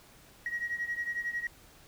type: beating tone pair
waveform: sine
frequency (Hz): 1897 / 1908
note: A#6 / A#6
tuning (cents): +30 / +40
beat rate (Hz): 11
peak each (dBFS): -33 / -36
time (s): 0.46-1.47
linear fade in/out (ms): 2
effects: tanh soft clip ceiling -25 dBFS + pink hiss -57 dBFS RMS until 1.87 s